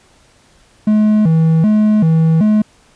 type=tone with vibrato; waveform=triangle; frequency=185.6 Hz; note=F#3; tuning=6 cents sharp; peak=-6 dBFS; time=0.87-2.62 s; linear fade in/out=5 ms; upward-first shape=square; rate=1.3 Hz; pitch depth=240 cents each way; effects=pink hiss -50 dBFS RMS until 2.95 s + resampled to 22050 Hz